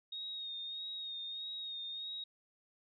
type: tone with vibrato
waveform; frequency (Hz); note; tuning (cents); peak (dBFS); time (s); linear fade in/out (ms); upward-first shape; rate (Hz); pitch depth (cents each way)
sine; 3728; A#7; -1; -40; 0.12-2.24; 5; sine; 1.6; 34
effects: none